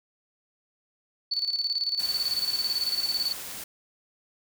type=tone with tremolo; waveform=sine; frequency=4472 Hz; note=C#8; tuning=14 cents sharp; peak=-23 dBFS; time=1.31-3.33 s; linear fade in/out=10 ms; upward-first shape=square; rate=18 Hz; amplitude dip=65%
type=noise; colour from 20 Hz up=white; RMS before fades=-38 dBFS; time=1.99-3.64 s; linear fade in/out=5 ms
effects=none